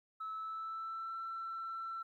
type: tone with pitch glide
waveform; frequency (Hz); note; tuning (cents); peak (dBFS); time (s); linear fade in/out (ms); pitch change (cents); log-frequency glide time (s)
sine; 1302 to 1340.9; E6 to E6; -22 to +29; -38; 0.2-2.03; 10; +51; 0.32-1.15
effects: tanh soft clip ceiling -36 dBFS + 13-bit